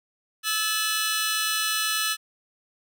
20% pulse tone cluster, 1305 / 1724 / 2975 / 4104 Hz, E6 / A6 / F#7 / C8, -18 / -36 / +9 / -34 cents, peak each -24 dBFS, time 0.43-2.17 s, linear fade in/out 50 ms, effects none

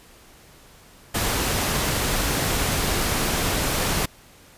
pink noise, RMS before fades -23 dBFS, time 1.14-4.06 s, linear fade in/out 10 ms, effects pink hiss -50 dBFS RMS until 4.57 s + resampled to 32000 Hz

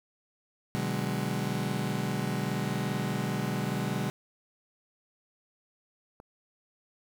35% pulse chord, G# half-diminished seventh, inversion first, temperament just, 124.59 / 149.51 / 186.89 / 207.7 Hz, B2 / D3 / F#3 / G#3, +16 / +31 / +18 / 0 cents, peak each -33 dBFS, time 0.75-4.1 s, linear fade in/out 0 ms
click, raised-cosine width 1 ms, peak -33 dBFS, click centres 6.201 s
effects 10-bit

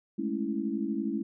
sine chord, A major seventh, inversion third, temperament equal, 207.7 / 220 / 277.2 / 329.6 Hz, G#3 / A3 / C#4 / E4, 0 / 0 / 0 / 0 cents, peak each -34 dBFS, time 0.18-1.23 s, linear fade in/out 10 ms, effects none

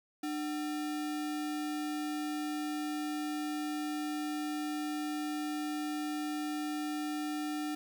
sine tone with sample-and-hold, 300 Hz, D4, 37 cents sharp, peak -33 dBFS, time 0.23-7.75 s, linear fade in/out 5 ms, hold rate 1050 Hz, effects none

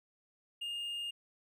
triangle tone, 2829 Hz, F7, 22 cents sharp, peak -35 dBFS, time 0.61-1.11 s, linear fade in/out 10 ms, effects none

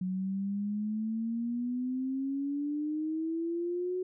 sine exponential sweep, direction up, 182.9 to 370 Hz, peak -30 dBFS, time 0.01-4.03 s, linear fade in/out 5 ms, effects none

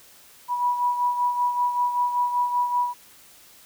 sine beating tone pair, 976 / 981.2 Hz, B5 / B5, -21 / -12 cents, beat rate 5.2 Hz, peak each -21 / -29 dBFS, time 0.48-2.94 s, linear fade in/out 50 ms, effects white hiss -51 dBFS RMS until 3.65 s

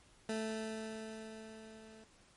20% pulse tone with level ramp, 220 Hz, A3, in tune, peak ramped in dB -30 to -50 dBFS, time 0.29-2.04 s, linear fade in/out 2 ms, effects pink hiss -65 dBFS RMS until 2.36 s + MP3 48 kbps

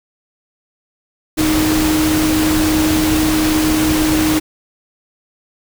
sine tone in noise, 311.1 Hz, D#4, in tune, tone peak -13 dBFS, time 1.37-4.4 s, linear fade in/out 20 ms, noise pink, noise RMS -19 dBFS, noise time 1.37-4.4 s, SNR +3 dB, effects none

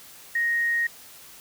sine tone, 1870 Hz, A#6, 5 cents sharp, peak -21 dBFS, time 0.35-0.87 s, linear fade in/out 5 ms, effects white hiss -47 dBFS RMS until 1.4 s

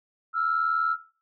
sine tone pair together, 1319.9 / 1400 Hz, E6 / F6, +2 / +4 cents, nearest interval minor second, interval 102 cents, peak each -23 / -28 dBFS, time 0.33-0.97 s, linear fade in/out 50 ms, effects noise-tail reverb RT60 0.4 s tail -17 dB re dry + tanh soft clip ceiling -15 dBFS

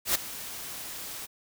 white noise with ADSR envelope, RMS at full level -23 dBFS, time 0.05-1.27 s, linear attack 100 ms, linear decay 9 ms, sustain -16 dB, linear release 26 ms, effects none

